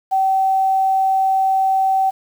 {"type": "tone with quantisation", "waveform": "sine", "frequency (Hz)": 768, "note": "G5", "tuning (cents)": -36, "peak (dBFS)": -13, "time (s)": [0.11, 2.11], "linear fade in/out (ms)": 20, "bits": 7, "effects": []}